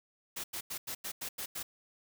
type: noise bursts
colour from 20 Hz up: white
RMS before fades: -39 dBFS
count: 8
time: 0.36-1.63 s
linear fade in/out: 10 ms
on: 80 ms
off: 90 ms
effects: none